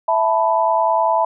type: chord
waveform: sine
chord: E suspended fourth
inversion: none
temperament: just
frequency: 659.3 / 879 / 988.9 Hz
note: E5 / A5 / B5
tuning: 0 / -2 / +2 cents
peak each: -18 dBFS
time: 0.08-1.25 s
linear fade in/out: 5 ms
effects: none